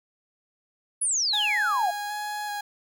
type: exponential sweep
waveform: sine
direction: down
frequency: 10548 to 674 Hz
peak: -22 dBFS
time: 1.01-1.91 s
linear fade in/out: 10 ms
type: tone with vibrato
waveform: 30% pulse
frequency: 830.6 Hz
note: G#5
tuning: in tune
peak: -27 dBFS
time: 1.33-2.61 s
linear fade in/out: 5 ms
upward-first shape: square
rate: 1.3 Hz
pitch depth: 13 cents each way
effects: none